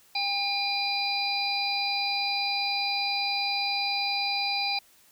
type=harmonic tone; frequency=805 Hz; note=G5; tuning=46 cents sharp; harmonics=1 / 3 / 5 / 6; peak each=-31 / -31 / -31 / -31 dBFS; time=0.15-4.79 s; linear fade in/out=5 ms; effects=white hiss -59 dBFS RMS until 5.11 s